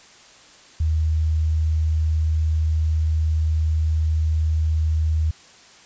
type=tone; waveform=sine; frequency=78.7 Hz; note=D#2; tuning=20 cents sharp; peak=-17 dBFS; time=0.8-5.31 s; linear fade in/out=5 ms; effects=white hiss -48 dBFS RMS until 5.85 s + resampled to 16000 Hz